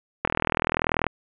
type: click train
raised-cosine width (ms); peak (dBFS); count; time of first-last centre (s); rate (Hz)
0.5; -6; 34; 0.25-1.067; 40.4
effects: resampled to 8000 Hz + 8-bit